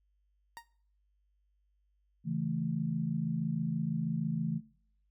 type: tone with exponential decay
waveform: 30% pulse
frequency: 932.3 Hz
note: A#5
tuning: in tune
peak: -37 dBFS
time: 0.57-0.67 s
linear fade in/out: 0 ms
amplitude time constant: 21 ms
type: chord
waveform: sine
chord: A major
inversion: first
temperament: equal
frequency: 138.59 / 164.81 / 220 Hz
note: C#3 / E3 / A3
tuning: 0 / 0 / 0 cents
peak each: -37 / -33 / -36 dBFS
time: 2.24-4.61 s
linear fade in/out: 50 ms
effects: noise-tail reverb RT60 0.6 s tail -22 dB re dry + added 50 Hz sine -70 dBFS peak until 5.1 s